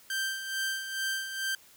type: tone with tremolo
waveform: sawtooth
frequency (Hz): 1568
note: G6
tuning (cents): 0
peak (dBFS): -25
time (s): 0.1-1.55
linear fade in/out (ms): 2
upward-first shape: sine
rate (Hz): 2.3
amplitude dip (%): 60
effects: white hiss -57 dBFS RMS until 1.76 s